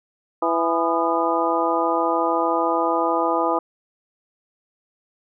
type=harmonic tone with a mistuned harmonic; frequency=166.4 Hz; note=E3; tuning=17 cents sharp; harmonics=2 / 3 / 4 / 5 / 6 / 7; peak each=-25 / -25 / -25 / -25 / -25 / -25 dBFS; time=0.42-3.59 s; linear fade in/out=5 ms; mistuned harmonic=7; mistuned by=+86 cents; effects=none